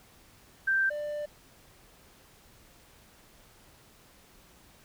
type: tone pair in turn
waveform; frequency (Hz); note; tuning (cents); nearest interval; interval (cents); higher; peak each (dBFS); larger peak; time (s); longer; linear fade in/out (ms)
sine / triangle; 1568 / 592.8; G6 / D5; 0 / +16; octave + perfect fourth; 1684; first; -23 / -30; first; 0.67-0.9 / 0.9-1.26; second; 10
effects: pink hiss -58 dBFS RMS until 4.84 s